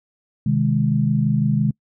sine chord, Ab major, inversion first, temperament just, 129.78 / 155.74 / 207.7 Hz, C3 / Eb3 / Ab3, -14 / +2 / 0 cents, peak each -20 dBFS, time 0.46-1.71 s, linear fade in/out 5 ms, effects noise-tail reverb RT60 0.1 s tail -25 dB re dry

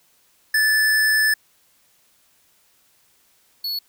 square tone pair in turn, 1745 / 4397 Hz, A6 / C#8, -15 / -15 cents, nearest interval octave + major third, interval 1600 cents, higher second, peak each -16 / -24 dBFS, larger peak first, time 0.54-1.34 / 3.64-3.79 s, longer first, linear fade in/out 5 ms, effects white hiss -60 dBFS RMS until 3.88 s

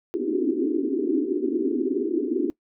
white band-pass noise, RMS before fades -24 dBFS, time 0.14-2.5 s, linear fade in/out 0 ms, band 250 to 400 Hz, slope 96 dB/octave, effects noise-tail reverb RT60 0.1 s tail -21 dB re dry

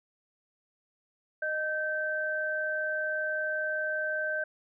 sine tone pair together, 617 / 1551.9 Hz, D#5 / G6, -15 / -18 cents, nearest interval octave + major third, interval 1597 cents, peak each -33 / -30 dBFS, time 1.42-4.44 s, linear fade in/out 5 ms, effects none

